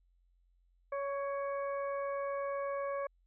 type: harmonic tone with a mistuned harmonic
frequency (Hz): 559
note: C#5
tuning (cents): +14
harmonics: 1 / 2 / 3 / 4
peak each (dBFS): -35 / -40 / -49 / -52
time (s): 0.92-3.07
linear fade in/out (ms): 5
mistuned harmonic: 3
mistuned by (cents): -18
effects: added 44 Hz sine -67 dBFS peak until 3.26 s